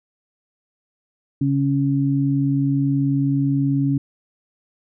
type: tone pair together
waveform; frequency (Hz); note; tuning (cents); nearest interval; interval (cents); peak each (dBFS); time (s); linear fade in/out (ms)
sine; 138.59 / 277.2; C#3 / C#4; 0 / 0; octave; 1200; -19 / -19; 1.41-3.98; 5
effects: none